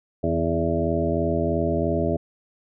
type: harmonic tone with a mistuned harmonic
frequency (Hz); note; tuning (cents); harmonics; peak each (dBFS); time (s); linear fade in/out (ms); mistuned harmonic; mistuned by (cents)
83; E2; +12; 1 / 2 / 3 / 4 / 5 / 7 / 8; -28 / -28 / -28 / -28 / -28 / -28 / -28; 0.23-2.17; 10; 2; -46
effects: none